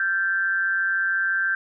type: tone with amplitude modulation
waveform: sine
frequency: 1565 Hz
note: G6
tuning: 3 cents flat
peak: -17 dBFS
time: 0-1.55 s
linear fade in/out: 2 ms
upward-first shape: sine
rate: 186 Hz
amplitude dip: 65%
effects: none